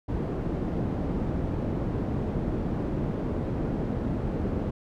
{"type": "low-pass noise", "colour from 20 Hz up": "white", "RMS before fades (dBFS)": -29, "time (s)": [0.08, 4.71], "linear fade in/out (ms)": 10, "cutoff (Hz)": 290, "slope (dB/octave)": 12, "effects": []}